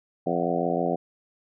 harmonic tone with a mistuned harmonic, 86.2 Hz, F2, 22 cents flat, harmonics 2 / 3 / 4 / 5 / 6 / 7 / 8 / 9, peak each -31 / -31 / -31 / -31 / -31 / -31 / -31 / -31 dBFS, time 0.26-0.96 s, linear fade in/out 10 ms, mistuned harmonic 9, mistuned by -68 cents, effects none

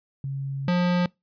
sine / square tone pair in turn, 137.1 / 177.55 Hz, C#3 / F3, -19 / +29 cents, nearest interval major third, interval 448 cents, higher second, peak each -27 / -20 dBFS, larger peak second, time 0.24-0.68 / 0.68-1.06 s, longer first, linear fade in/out 2 ms, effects noise-tail reverb RT60 0.2 s tail -25 dB re dry + resampled to 11025 Hz

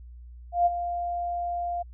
sine tone with ADSR envelope, 698.5 Hz, F5, in tune, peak -16 dBFS, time 0.52-1.83 s, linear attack 140 ms, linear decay 26 ms, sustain -11 dB, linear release 14 ms, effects added 60 Hz sine -42 dBFS peak until 1.93 s

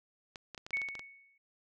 clicks, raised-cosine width 0.2 ms, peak -27 dBFS, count 10, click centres 0.358 / 0.547 / 0.578 / 0.665 / 0.707 / 0.77 / 0.817 / 0.887 / 0.953 / 0.994 s
sine tone with exponential decay, 2217 Hz, C#7, in tune, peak -29 dBFS, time 0.73-1.38 s, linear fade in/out 5 ms, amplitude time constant 140 ms
effects none

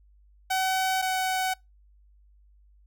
sawtooth tone pair in turn, 756 / 750.8 Hz, F#5 / F#5, +37 / +25 cents, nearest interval unison, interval 12 cents, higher first, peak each -20 / -21 dBFS, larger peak first, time 0.5-1.02 / 1.02-1.54 s, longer neither, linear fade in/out 10 ms, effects noise-tail reverb RT60 0.2 s tail -26 dB re dry + added 50 Hz sine -55 dBFS peak until 2.86 s

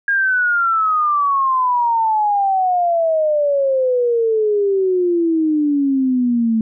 sine exponential sweep, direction down, 1631 to 220 Hz, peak -13 dBFS, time 0.08-6.61 s, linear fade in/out 2 ms, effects none

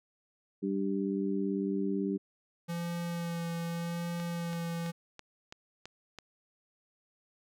harmonic tone, 98 Hz, G2, in tune, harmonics 2 / 3 / 4, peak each -32 / -34 / -35 dBFS, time 0.62-2.18 s, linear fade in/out 20 ms
square tone with vibrato, 170 Hz, F3, 46 cents flat, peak -34 dBFS, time 2.68-4.92 s, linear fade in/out 20 ms, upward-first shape sine, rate 0.85 Hz, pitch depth 16 cents each way
click train, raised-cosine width 0.2 ms, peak -27 dBFS, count 7, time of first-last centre 4.2-6.187 s, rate 3.02 Hz
effects none

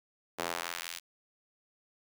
sawtooth tone with high-pass filter sweep, 85.1 Hz, F2, 44 cents flat, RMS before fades -38 dBFS, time 0.38-1 s, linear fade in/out 20 ms, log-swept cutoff 470 to 3300 Hz, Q 0.78, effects none

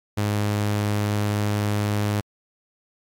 sawtooth tone, 103.83 Hz, G#2, in tune, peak -17 dBFS, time 0.17-2.21 s, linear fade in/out 10 ms, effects AAC 64 kbps

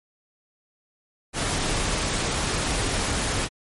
pink noise, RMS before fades -25 dBFS, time 1.33-3.49 s, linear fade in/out 50 ms, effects MP3 48 kbps

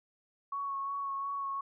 sine tone with vibrato, 1108.7 Hz, C#6, in tune, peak -33 dBFS, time 0.52-1.61 s, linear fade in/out 5 ms, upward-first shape sine, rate 2.8 Hz, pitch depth 18 cents each way, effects none

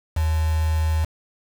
sine tone with quantisation, 79.2 Hz, D#2, 31 cents sharp, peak -18 dBFS, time 0.16-1.05 s, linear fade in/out 10 ms, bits 5, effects none

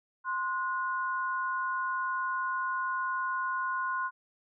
sine tone pair together, 1046.5 / 1455.5 Hz, C6 / F#6, 0 / -29 cents, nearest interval tritone, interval 571 cents, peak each -31 / -33 dBFS, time 0.24-4.11 s, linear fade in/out 50 ms, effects none

